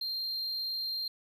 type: tone with amplitude modulation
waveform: triangle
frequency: 4186 Hz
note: C8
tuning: in tune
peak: -30 dBFS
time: 0.01-1.08 s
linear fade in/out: 5 ms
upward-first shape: sine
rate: 268 Hz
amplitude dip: 25%
effects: 11-bit